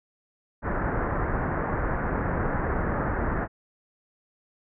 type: low-pass noise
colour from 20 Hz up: pink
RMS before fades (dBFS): -27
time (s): 0.62-3.48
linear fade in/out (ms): 50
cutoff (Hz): 1800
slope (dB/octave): 48
effects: none